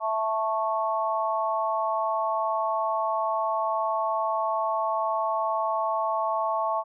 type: chord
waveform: sine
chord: A major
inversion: second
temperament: equal with one note detuned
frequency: 659.3 / 880 / 1102.3 Hz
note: E5 / A5 / C#6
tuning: 0 / 0 / -10 cents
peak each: -28 dBFS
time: 0-6.84 s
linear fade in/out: 50 ms
effects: none